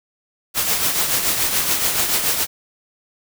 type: noise with tremolo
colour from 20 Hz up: white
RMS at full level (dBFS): -17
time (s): 0.54-2.47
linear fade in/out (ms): 50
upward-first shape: triangle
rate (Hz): 7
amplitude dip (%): 55
effects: none